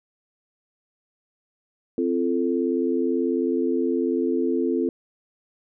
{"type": "chord", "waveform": "sine", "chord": "F major", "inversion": "second", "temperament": "equal with one note detuned", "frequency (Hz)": [261.6, 341.4, 440], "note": ["C4", "F4", "A4"], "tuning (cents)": [0, -39, 0], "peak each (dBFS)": [-24, -24, -26], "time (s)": [1.98, 4.89], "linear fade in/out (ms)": 2, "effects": []}